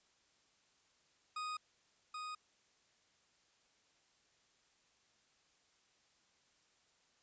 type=tone with echo; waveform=40% pulse; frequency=1244.5 Hz; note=D#6; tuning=in tune; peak=-39 dBFS; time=1.36-1.57 s; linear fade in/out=5 ms; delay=780 ms; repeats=1; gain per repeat=-3 dB; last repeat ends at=2.35 s; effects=white hiss -73 dBFS RMS until 7.22 s + resampled to 16000 Hz